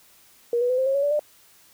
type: tone with pitch steps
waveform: sine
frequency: 474.2 / 490.1 / 506.5 / 523.4 / 541 / 559.1 / 577.8 / 597.1 Hz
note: A#4 / B4 / B4 / C5 / C#5 / C#5 / D5 / D5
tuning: +30 / -13 / +44 / 0 / -42 / +15 / -28 / +29 cents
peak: -19 dBFS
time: 0.53-1.194 s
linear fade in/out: 2 ms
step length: 83 ms
effects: white hiss -55 dBFS RMS until 1.73 s